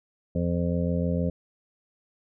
harmonic tone, 86.5 Hz, F2, 16 cents flat, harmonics 1 / 2 / 3 / 5 / 6 / 7, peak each -29 / -26 / -32 / -36 / -32 / -37 dBFS, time 0.35-1.3 s, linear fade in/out 5 ms, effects none

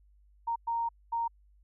sine tone bursts at uneven times, 928 Hz, A#5, 8 cents flat, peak -28 dBFS, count 3, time 0.47-0.56 / 0.67-0.89 / 1.12-1.28 s, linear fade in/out 10 ms, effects added 50 Hz sine -59 dBFS peak until 1.63 s

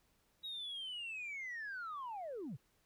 sine linear sweep, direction down, 3834 to 101.4 Hz, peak -40 dBFS, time 0.43-2.57 s, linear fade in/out 20 ms, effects tanh soft clip ceiling -39 dBFS + pink hiss -75 dBFS RMS until 2.85 s

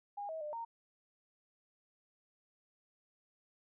sine tone with pitch steps, 814 / 640 / 600 / 923 Hz, G#5 / D#5 / D5 / A#5, -35 / +49 / +37 / -17 cents, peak -39 dBFS, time 0.17-0.65 s, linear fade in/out 10 ms, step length 120 ms, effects none

